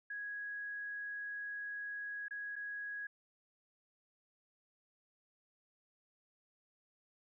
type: tone with dropouts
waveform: sine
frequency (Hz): 1661.2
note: G#6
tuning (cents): 0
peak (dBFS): -40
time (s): 0.1-3.07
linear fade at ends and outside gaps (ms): 5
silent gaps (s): 2.283-2.308 / 2.557-2.562
effects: none